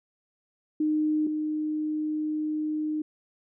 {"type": "tone pair in turn", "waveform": "sine", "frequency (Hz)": [306.6, 306.6], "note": ["D#4", "D#4"], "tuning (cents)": [-25, -25], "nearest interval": "unison", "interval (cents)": 0, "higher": "neither", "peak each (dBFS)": [-22, -26], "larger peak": "first", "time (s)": [[0.8, 1.27], [1.27, 3.02]], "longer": "second", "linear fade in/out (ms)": 5, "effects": []}